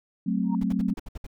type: chord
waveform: sine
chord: F# diminished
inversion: none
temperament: equal with one note detuned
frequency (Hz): 186.61 / 220 / 261.6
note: F#3 / A3 / C4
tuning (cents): +15 / 0 / 0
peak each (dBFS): -26 / -27 / -29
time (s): 0.26-0.94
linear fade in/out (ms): 10
type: tone with exponential growth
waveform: sine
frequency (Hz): 932.3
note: A#5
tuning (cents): 0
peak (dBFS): -29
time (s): 0.43-0.55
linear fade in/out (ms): 2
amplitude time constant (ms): 26
type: noise bursts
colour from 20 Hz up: brown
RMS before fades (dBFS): -35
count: 8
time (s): 0.61-1.267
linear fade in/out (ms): 5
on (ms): 27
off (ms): 63
effects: none